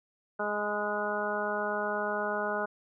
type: harmonic tone with a mistuned harmonic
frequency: 208.3 Hz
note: G#3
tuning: 5 cents sharp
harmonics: 1 / 2 / 3 / 4 / 5 / 6 / 7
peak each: -40 / -36 / -34 / -37 / -39 / -38 / -35 dBFS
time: 0.39-2.66 s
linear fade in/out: 10 ms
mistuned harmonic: 5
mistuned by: -28 cents
effects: none